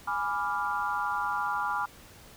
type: chord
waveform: sine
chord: G# diminished seventh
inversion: none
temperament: equal with one note detuned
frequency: 830.6 / 987.8 / 1178.1 / 1396.9 Hz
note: G#5 / B5 / D6 / F6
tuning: 0 / 0 / +5 / 0 cents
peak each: -33 dBFS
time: 0.07-1.86 s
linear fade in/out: 10 ms
effects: pink hiss -52 dBFS RMS until 2.36 s